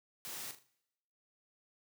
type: noise with echo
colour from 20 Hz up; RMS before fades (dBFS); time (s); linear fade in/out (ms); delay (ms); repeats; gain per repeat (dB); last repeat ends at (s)
white; -44; 0.25-0.51; 0; 39; 4; -9; 0.666
effects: noise-tail reverb RT60 0.9 s tail -23 dB re dry + high-pass 100 Hz 12 dB/octave